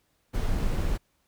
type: noise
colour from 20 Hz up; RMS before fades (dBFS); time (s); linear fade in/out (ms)
brown; -26; 0.33-0.98; 20
effects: pink hiss -71 dBFS RMS until 1.27 s